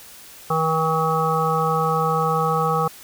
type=harmonic tone; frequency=160.2 Hz; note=E3; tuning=49 cents flat; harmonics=1 / 3 / 5 / 7 / 8; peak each=-24 / -24 / -24 / -24 / -24 dBFS; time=0.5-2.88 s; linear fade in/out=5 ms; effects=white hiss -43 dBFS RMS until 3.03 s